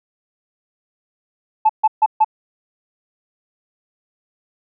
sine tone bursts, 869 Hz, A5, 22 cents flat, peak -8 dBFS, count 4, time 1.65-2.246 s, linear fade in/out 10 ms, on 44 ms, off 140 ms, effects tanh soft clip ceiling -4 dBFS

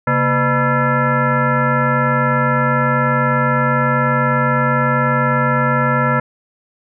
sine tone with frequency modulation, 606 Hz, D#5, 46 cents flat, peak -12 dBFS, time 0.07-6.2 s, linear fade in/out 5 ms, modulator 371 Hz, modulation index 3, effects none

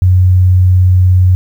sine tone, 91.7 Hz, F#2, 15 cents flat, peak -4 dBFS, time 0.02-1.35 s, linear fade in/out 0 ms, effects 7-bit

